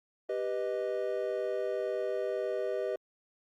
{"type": "chord", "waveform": "triangle", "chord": "G augmented", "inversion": "none", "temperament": "equal", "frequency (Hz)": [392, 493.9, 622.3], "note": ["G4", "B4", "D#5"], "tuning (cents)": [0, 0, 0], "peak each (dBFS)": -33, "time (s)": [0.29, 2.96], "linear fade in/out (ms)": 5, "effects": ["Opus 48 kbps"]}